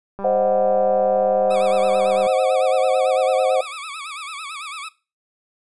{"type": "click train", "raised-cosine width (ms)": 1, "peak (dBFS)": -19, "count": 410, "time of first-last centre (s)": [0.19, 2.266], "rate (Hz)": 197}
{"type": "chord", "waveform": "sine", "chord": "C diminished", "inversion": "none", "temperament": "equal", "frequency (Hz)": [523.3, 622.3, 740], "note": ["C5", "Eb5", "Gb5"], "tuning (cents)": [0, 0, 0], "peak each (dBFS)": [-18, -21, -20], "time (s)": [0.24, 3.61], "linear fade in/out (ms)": 5}
{"type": "tone with vibrato", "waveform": "20% pulse", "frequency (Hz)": 1205, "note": "D6", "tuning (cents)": 44, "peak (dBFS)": -25, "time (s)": [1.5, 4.89], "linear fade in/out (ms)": 10, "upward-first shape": "sine", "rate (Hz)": 9, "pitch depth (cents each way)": 150}
{"effects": ["noise-tail reverb RT60 0.3 s tail -17 dB re dry", "resampled to 24000 Hz"]}